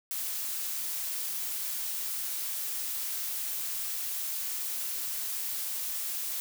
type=noise; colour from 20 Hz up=blue; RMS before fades=-34 dBFS; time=0.11-6.4 s; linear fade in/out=0 ms; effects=none

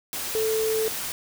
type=tone in noise; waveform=sine; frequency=440 Hz; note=A4; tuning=in tune; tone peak=-22 dBFS; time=0.35-0.88 s; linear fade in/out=0 ms; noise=white; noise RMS=-31 dBFS; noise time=0.13-1.12 s; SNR=+6 dB; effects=none

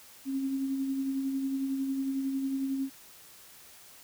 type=tone with tremolo; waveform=sine; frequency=270 Hz; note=C#4; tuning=45 cents flat; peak=-27 dBFS; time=0.25-2.9 s; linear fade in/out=50 ms; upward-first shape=sine; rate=11 Hz; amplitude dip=35%; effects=white hiss -53 dBFS RMS until 4.03 s

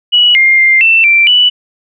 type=tone with pitch steps; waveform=sine; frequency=2931 / 2116 / 2102 / 2675 / 2350 / 2963 Hz; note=F#7 / C7 / C7 / E7 / D7 / F#7; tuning=-17 / +19 / +7 / +25 / +1 / +2 cents; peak=-4 dBFS; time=0.12-1.5 s; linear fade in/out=20 ms; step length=230 ms; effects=none

